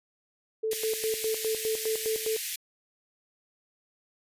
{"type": "tone with tremolo", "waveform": "sine", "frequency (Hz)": 440, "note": "A4", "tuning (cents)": 0, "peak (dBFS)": -26, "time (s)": [0.63, 2.37], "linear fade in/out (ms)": 10, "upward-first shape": "square", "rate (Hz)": 4.9, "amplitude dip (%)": 80}
{"type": "high-pass noise", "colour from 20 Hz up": "white", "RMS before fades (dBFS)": -33, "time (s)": [0.71, 2.56], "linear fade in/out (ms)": 5, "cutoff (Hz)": 1800, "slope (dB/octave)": 48}
{"effects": ["resampled to 32000 Hz"]}